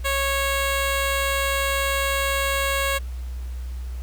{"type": "tone", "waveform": "10% pulse", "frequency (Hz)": 550, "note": "C#5", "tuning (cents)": -14, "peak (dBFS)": -13, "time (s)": [0.04, 2.99], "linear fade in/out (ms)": 20, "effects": ["added 62 Hz sine -28 dBFS peak until 4.02 s", "pink hiss -50 dBFS RMS until 4.02 s"]}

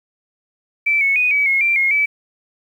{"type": "tone with pitch steps", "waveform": "sine", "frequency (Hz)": [2325, 2203, 2484, 2281, 2166, 2358, 2152, 2301], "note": ["D7", "C#7", "D#7", "C#7", "C#7", "D7", "C7", "D7"], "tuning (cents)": [-18, -11, -3, 49, -41, 6, 48, -36], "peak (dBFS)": -13, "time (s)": [0.86, 2.06], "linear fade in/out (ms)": 10, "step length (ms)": 150, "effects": ["8-bit"]}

